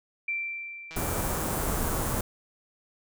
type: tone with exponential decay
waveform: sine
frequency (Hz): 2349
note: D7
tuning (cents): 0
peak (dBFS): -26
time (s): 0.28-1.85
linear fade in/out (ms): 5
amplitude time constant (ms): 340
type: click train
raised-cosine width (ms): 0.2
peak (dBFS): -26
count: 211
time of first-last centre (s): 0.91-2.206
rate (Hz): 162
type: band-stop noise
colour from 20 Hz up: pink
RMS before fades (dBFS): -29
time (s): 0.96-2.21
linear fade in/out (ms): 5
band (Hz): 1500 to 6900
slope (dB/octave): 24
effects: none